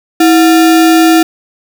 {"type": "tone with sample-and-hold", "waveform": "sine", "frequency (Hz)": 325, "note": "E4", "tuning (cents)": -24, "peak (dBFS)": -3, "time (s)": [0.2, 1.23], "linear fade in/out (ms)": 5, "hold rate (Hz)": 1050, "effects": []}